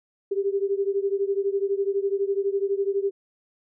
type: beating tone pair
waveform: sine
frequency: 392 / 404 Hz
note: G4 / G#4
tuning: 0 / -48 cents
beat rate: 12 Hz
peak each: -24 / -26 dBFS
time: 0.31-3.11 s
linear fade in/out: 10 ms
effects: none